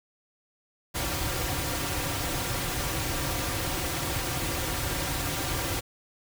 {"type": "noise with comb filter", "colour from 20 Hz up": "pink", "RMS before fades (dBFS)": -30, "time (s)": [0.94, 5.81], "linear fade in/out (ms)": 20, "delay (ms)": 4.7, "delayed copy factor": -0.65, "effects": []}